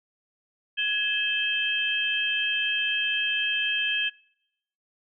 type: tone cluster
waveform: sine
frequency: 1674 / 2605 / 3152 Hz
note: G#6 / E7 / G7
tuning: +13 / -21 / +9 cents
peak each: -30 / -27 / -27 dBFS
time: 0.77-4.1 s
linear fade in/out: 20 ms
effects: noise-tail reverb RT60 0.8 s tail -23 dB re dry